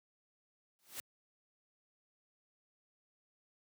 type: noise with exponential growth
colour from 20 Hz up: white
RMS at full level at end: -40 dBFS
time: 0.79-1 s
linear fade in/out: 0 ms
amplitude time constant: 44 ms
effects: high-pass 100 Hz 12 dB/octave